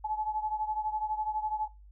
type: beating tone pair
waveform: sine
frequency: 855 / 867 Hz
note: A5 / A5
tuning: -50 / -26 cents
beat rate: 12 Hz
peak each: -31 / -35 dBFS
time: 0.04-1.68 s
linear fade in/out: 10 ms
effects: noise-tail reverb RT60 0.3 s tail -23 dB re dry + added 50 Hz sine -50 dBFS peak until 1.91 s